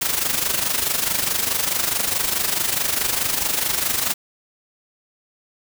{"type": "noise with amplitude modulation", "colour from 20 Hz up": "white", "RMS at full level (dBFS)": -19, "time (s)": [0.01, 4.14], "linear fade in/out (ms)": 10, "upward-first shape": "sine", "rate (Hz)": 24.7, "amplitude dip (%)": 65, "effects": []}